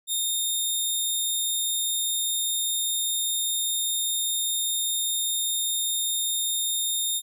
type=tone; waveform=15% pulse; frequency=3665 Hz; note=A#7; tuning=30 cents flat; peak=-17 dBFS; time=0.07-7.22 s; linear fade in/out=50 ms; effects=none